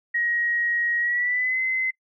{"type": "tone with pitch glide", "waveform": "sine", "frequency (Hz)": [1891, 2050], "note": ["A#6", "C7"], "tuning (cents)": [24, -36], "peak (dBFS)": -21, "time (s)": [0.14, 1.91], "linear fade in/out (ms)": 10, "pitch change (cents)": 140, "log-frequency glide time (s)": [0.99, 1.6], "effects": ["noise-tail reverb RT60 0.1 s tail -25 dB re dry"]}